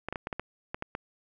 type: clicks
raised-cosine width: 0.5 ms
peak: -18 dBFS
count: 9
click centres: 0.086 / 0.126 / 0.158 / 0.271 / 0.328 / 0.396 / 0.745 / 0.824 / 0.951 s
effects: none